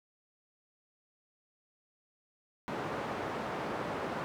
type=band-pass noise; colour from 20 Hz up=white; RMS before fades=-37 dBFS; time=2.68-4.24 s; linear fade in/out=0 ms; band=120 to 960 Hz; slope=12 dB/octave; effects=none